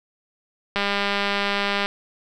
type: click train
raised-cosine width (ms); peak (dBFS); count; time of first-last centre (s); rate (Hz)
0.3; -7; 222; 0.76-1.86; 201
effects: none